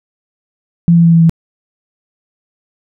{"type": "tone with pitch steps", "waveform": "sine", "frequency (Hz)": [170, 168.63, 167.27, 165.93, 164.59], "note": ["F3", "E3", "E3", "E3", "E3"], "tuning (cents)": [-46, 40, 26, 12, -2], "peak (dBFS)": -4, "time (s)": [0.88, 1.295], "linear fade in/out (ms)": 0, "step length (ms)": 83, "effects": []}